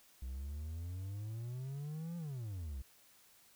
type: exponential two-way sweep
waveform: triangle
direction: up then down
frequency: 61.74 to 174.1 to 61.74 Hz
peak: -38 dBFS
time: 0.22-2.82 s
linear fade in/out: 5 ms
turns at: 2.17 s
effects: white hiss -65 dBFS RMS until 3.55 s